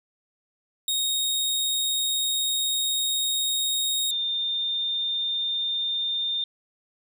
sawtooth / sine tone pair in turn, 3736 / 3615 Hz, A#7 / A7, +3 / +46 cents, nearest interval minor second, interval 57 cents, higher first, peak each -20 / -24 dBFS, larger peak first, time 0.88-4.11 / 4.11-6.44 s, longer first, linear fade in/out 2 ms, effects none

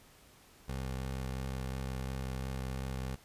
20% pulse tone with vibrato, 65.41 Hz, C2, in tune, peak -31 dBFS, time 0.68-3.16 s, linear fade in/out 10 ms, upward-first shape triangle, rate 2.9 Hz, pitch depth 21 cents each way, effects pink hiss -60 dBFS RMS until 3.24 s + resampled to 32000 Hz

